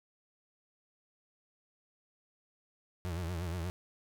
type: tone with vibrato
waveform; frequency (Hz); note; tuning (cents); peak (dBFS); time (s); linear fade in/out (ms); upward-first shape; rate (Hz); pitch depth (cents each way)
35% pulse; 86.4; F2; -18; -33; 3.05-3.7; 0; triangle; 8.4; 130
effects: none